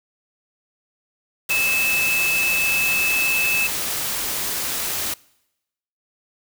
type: tone in noise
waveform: sine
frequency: 2614 Hz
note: E7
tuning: 15 cents flat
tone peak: -18 dBFS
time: 1.5-3.67 s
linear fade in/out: 5 ms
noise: white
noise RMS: -25 dBFS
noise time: 1.49-5.14 s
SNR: +4 dB
effects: noise-tail reverb RT60 0.9 s tail -24 dB re dry